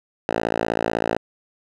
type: tone with band-pass filter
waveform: 5% pulse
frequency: 56 Hz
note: A1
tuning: 31 cents sharp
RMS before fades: -23 dBFS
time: 0.29-1.17 s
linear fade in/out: 0 ms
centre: 730 Hz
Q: 0.65
effects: none